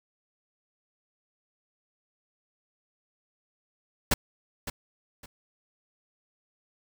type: noise with echo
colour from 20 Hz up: pink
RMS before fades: -22 dBFS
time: 4.11-4.14 s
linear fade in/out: 5 ms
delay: 560 ms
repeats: 2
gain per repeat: -12 dB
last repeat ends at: 5.26 s
effects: none